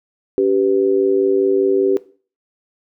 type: tone with amplitude modulation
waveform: sine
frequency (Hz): 389.1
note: G4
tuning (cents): -13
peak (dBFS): -8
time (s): 0.38-1.97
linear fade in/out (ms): 0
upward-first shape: sine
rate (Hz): 105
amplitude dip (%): 90
effects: noise-tail reverb RT60 0.4 s tail -18 dB re dry